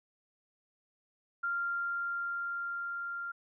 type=tone with level ramp; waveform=sine; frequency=1391 Hz; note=F6; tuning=7 cents flat; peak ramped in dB=-30 to -36 dBFS; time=1.43-3.32 s; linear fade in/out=10 ms; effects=none